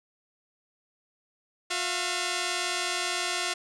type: tone pair together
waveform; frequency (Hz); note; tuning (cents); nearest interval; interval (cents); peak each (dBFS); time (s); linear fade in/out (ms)
5% pulse; 360 / 680.8; F#4 / F5; -47 / -44; major seventh; 1103; -19; 1.7-3.54; 10
effects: resampled to 22050 Hz